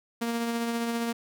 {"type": "tone with tremolo", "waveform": "sawtooth", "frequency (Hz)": 233.1, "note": "A#3", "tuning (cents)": 0, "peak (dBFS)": -22, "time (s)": [0.21, 1.13], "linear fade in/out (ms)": 10, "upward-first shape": "triangle", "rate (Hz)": 15, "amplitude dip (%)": 35, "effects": []}